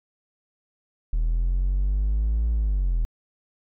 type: linear two-way sweep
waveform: triangle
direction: up then down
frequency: 39 to 56.9 to 39 Hz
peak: -17 dBFS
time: 1.13-3.05 s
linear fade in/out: 0 ms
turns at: 2.51 s
effects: tanh soft clip ceiling -14 dBFS